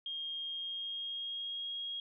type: tone with pitch glide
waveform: sine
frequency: 3231 to 3276 Hz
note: G#7 to G#7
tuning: -48 to -24 cents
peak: -37 dBFS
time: 0.06-2 s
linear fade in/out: 2 ms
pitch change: +24 cents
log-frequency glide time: 0.47-1.71 s
effects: none

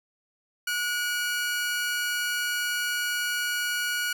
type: tone pair together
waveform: sawtooth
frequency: 1454 / 2308 Hz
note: F#6 / D7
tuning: -31 / -31 cents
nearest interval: minor sixth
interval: 800 cents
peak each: -23 / -32 dBFS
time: 0.67-4.13 s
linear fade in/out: 5 ms
effects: none

